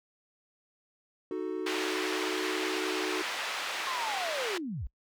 triangle chord, D# diminished, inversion none, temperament equal, 311.1 / 370 / 440 Hz, D#4 / F#4 / A4, 0 / 0 / 0 cents, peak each -35 / -32 / -36 dBFS, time 1.31-3.22 s, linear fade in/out 2 ms
white band-pass noise, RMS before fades -35 dBFS, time 1.66-4.58 s, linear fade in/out 5 ms, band 610 to 3000 Hz, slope 12 dB/octave
sine linear sweep, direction down, 1085 to 41.02 Hz, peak -33 dBFS, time 3.87-4.87 s, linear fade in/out 0 ms
effects noise-tail reverb RT60 0.1 s tail -24 dB re dry

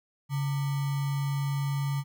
sine tone with sample-and-hold, 140 Hz, C#3, 18 cents sharp, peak -26 dBFS, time 0.29-2.04 s, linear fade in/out 50 ms, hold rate 1050 Hz, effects none

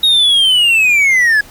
triangle linear sweep, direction down, 3783 to 1661.2 Hz, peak -6 dBFS, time 0.03-1.41 s, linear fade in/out 5 ms, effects pink hiss -39 dBFS RMS until 1.5 s

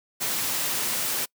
white high-pass noise, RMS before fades -27 dBFS, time 0.2-1.26 s, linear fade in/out 20 ms, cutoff 100 Hz, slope 96 dB/octave, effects noise-tail reverb RT60 0.1 s tail -26 dB re dry

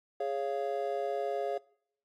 triangle chord, Db major, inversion second, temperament just, 415.8 / 554.4 / 693 Hz, Ab4 / Db5 / F5, +2 / 0 / -14 cents, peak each -33 dBFS, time 0.2-1.58 s, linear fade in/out 5 ms, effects noise-tail reverb RT60 0.7 s tail -24 dB re dry + AAC 48 kbps

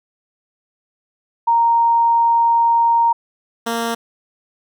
sine / 10% pulse tone pair in turn, 930 / 231.2 Hz, A#5 / A#3, -4 / -14 cents, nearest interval 2 octaves, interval 2410 cents, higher first, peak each -11 dBFS, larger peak neither, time 1.47-3.13 / 3.66-3.95 s, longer first, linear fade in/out 10 ms, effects none

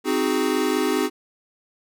square chord, Ab dominant seventh, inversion first, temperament equal, 261.6 / 311.1 / 370 / 415.3 Hz, C4 / Eb4 / Gb4 / Ab4, 0 / 0 / 0 / 0 cents, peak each -26 dBFS, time 0.04-1.1 s, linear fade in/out 50 ms, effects none

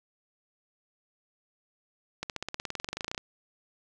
accelerating click train, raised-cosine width 0.2 ms, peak -16 dBFS, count 21, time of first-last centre 2.23-3.179 s, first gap 68 ms, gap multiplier 0.96, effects none

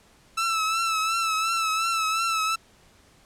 sawtooth tone with vibrato, 1318 Hz, E6, 1 cent flat, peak -19 dBFS, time 0.37-2.56 s, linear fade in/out 10 ms, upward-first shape triangle, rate 2.8 Hz, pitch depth 55 cents each way, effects pink hiss -57 dBFS RMS until 3.25 s + low-pass 10000 Hz 12 dB/octave

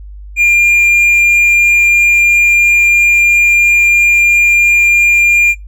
triangle tone, 2401 Hz, D7, 38 cents sharp, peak -4 dBFS, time 0.36-5.55 s, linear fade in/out 50 ms, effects noise-tail reverb RT60 0.2 s tail -21 dB re dry + added 50 Hz sine -27 dBFS peak until 5.67 s

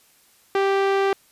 sawtooth tone with low-pass filter, 392 Hz, G4, in tune, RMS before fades -20 dBFS, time 0.55-1.13 s, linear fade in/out 2 ms, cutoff 3000 Hz, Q 0.63, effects white hiss -57 dBFS RMS until 1.31 s + resampled to 32000 Hz

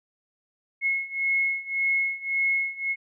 sine beating tone pair, 2173 / 2174.8 Hz, C#7 / C#7, -35 / -34 cents, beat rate 1.8 Hz, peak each -27 / -25 dBFS, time 0.81-2.96 s, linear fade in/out 50 ms, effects none

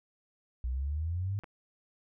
sine exponential sweep, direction up, 59.9 to 103.6 Hz, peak -30 dBFS, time 0.64-1.39 s, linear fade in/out 0 ms
clicks, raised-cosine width 0.5 ms, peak -35 dBFS, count 2, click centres 1.436 / 1.442 s
effects none

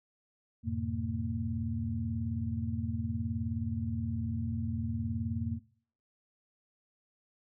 sine tone cluster, 86.7 / 106.1 / 125.1 / 229.2 Hz, F2 / G#2 / B2 / A#3, -12 / +38 / +23 / -29 cents, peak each -36 / -37 / -40 / -35 dBFS, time 0.63-5.6 s, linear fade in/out 50 ms, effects noise-tail reverb RT60 0.6 s tail -23 dB re dry

